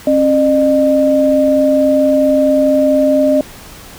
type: tone pair together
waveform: sine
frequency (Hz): 269.8 / 605.7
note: C#4 / D#5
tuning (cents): -47 / -47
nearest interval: octave + major second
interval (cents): 1400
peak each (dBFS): -12 / -10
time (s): 0.07-3.41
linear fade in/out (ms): 2
effects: pink hiss -35 dBFS RMS until 3.98 s